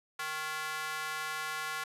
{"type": "tone with high-pass filter", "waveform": "square", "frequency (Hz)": 155.4, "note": "D#3", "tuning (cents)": -2, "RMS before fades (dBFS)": -37, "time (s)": [0.19, 1.84], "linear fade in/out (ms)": 5, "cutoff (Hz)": 1300, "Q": 2, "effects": ["resampled to 32000 Hz", "10-bit"]}